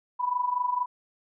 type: tone with amplitude modulation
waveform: sine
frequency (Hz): 987.8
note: B5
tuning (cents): 0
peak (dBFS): -21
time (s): 0.19-0.86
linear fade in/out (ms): 20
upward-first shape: sine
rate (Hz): 24.3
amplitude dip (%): 75
effects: none